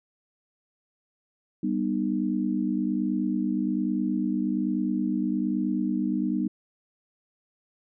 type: chord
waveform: sine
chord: G augmented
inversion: none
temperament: just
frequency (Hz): 196 / 245 / 306.2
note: G3 / B3 / D#4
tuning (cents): 0 / -14 / -28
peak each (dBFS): -28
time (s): 1.63-6.48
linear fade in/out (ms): 5
effects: none